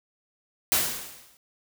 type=noise with exponential decay; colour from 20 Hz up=white; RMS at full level=-20 dBFS; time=0.72-1.37 s; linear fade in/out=0 ms; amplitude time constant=140 ms; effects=none